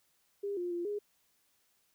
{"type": "tone with pitch steps", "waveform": "sine", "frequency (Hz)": [402.8, 353, 346.4, 412.7], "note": ["G4", "F4", "F4", "G#4"], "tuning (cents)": [47, 19, -14, -11], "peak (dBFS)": -33, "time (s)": [0.43, 0.99], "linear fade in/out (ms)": 10, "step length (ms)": 140, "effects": ["white hiss -73 dBFS RMS until 1.94 s"]}